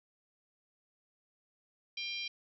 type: harmonic tone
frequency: 795 Hz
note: G5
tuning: 24 cents sharp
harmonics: 3 / 4 / 5 / 6 / 7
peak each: -40 / -42 / -44 / -46 / -47 dBFS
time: 1.97-2.28 s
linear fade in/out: 5 ms
effects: none